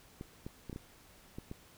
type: clicks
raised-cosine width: 3 ms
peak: -29 dBFS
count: 7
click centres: 0.211 / 0.465 / 0.697 / 0.729 / 0.761 / 1.385 / 1.514 s
effects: pink hiss -60 dBFS RMS until 1.77 s